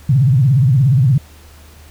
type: tone with vibrato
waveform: sine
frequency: 131.6 Hz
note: C3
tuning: 10 cents sharp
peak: -8 dBFS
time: 0.09-1.18 s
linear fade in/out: 5 ms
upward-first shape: triangle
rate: 17 Hz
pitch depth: 270 cents each way
effects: added 75 Hz sine -40 dBFS peak until 1.9 s + pink hiss -45 dBFS RMS until 1.9 s